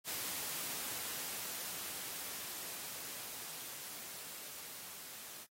white noise with level ramp, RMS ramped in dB -40 to -50 dBFS, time 0.04-5.47 s, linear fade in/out 50 ms, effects high-pass 100 Hz 12 dB/octave + AAC 48 kbps

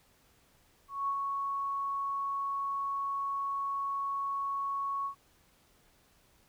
sine tone with ADSR envelope, 1108.7 Hz, C#6, in tune, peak -28 dBFS, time 0.88-5.15 s, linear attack 200 ms, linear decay 67 ms, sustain -3 dB, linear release 95 ms, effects pink hiss -66 dBFS RMS until 6.48 s

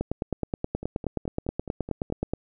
two click trains, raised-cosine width 2 ms, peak -22 / -13 dBFS, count 7 / 23, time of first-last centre 0.83-2.101 / 0.01-2.336 s, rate 4.72 / 9.46 Hz, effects none

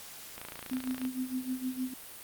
click train, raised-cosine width 0.3 ms, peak -25 dBFS, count 20, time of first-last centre 0.38-1.051 s, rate 28.3 Hz
sine tone with tremolo, 256.4 Hz, C4, 35 cents flat, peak -29 dBFS, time 0.71-1.94 s, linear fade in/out 5 ms, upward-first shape sine, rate 6.5 Hz, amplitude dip 80%
effects white hiss -47 dBFS RMS until 2.23 s + Opus 48 kbps

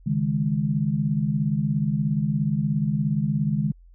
sine chord, C# suspended second, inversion none, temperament equal, 138.59 / 155.56 / 207.7 Hz, C#3 / D#3 / G#3, 0 / 0 / 0 cents, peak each -26 / -24 / -25 dBFS, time 0.06-3.72 s, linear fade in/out 10 ms, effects added 43 Hz sine -47 dBFS peak until 3.94 s

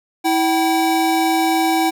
square tone pair together, 325.8 / 768 Hz, E4 / G5, -20 / -36 cents, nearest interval octave + minor third, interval 1484 cents, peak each -18 dBFS, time 0.24-1.91 s, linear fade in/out 20 ms, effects none

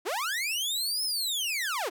sawtooth linear two-way sweep, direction up then down, 293.7 to 5274 to 293.7 Hz, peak -25 dBFS, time 0.05-1.9 s, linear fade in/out 20 ms, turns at 1.04 s, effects none

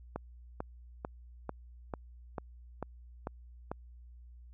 click train, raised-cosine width 1 ms, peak -22 dBFS, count 9, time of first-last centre 0.16-3.716 s, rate 2.25 Hz, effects added 60 Hz sine -50 dBFS peak until 4.53 s

